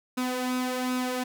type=tone with flanger; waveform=sawtooth; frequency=252.7 Hz; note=B3; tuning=40 cents sharp; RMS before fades=-29 dBFS; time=0.17-1.24 s; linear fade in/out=10 ms; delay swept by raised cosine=0.77 to 3.17 ms; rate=1.3 Hz; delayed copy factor=+0.55; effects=none